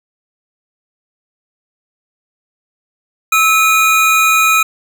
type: tone pair together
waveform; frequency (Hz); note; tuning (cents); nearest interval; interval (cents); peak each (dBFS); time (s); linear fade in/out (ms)
square; 1300.5 / 2455; E6 / D#7; -24 / -24; major seventh; 1100; -12; 3.32-4.63; 5
effects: none